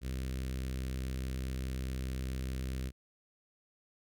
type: tone with notch filter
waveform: sawtooth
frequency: 64.8 Hz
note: C2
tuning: 16 cents flat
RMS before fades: -37 dBFS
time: 0.01-2.92 s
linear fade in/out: 50 ms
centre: 860 Hz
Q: 0.58
effects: none